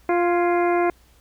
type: harmonic tone with a mistuned harmonic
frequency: 349.2 Hz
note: F4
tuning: in tune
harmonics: 1 / 2 / 3 / 4 / 5 / 6 / 7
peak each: -19 / -22 / -28 / -32 / -35 / -32 / -38 dBFS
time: 0.09-0.9 s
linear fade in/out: 2 ms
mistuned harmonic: 5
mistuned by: -70 cents
effects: added 60 Hz sine -53 dBFS peak until 1.2 s + pink hiss -58 dBFS RMS until 1.2 s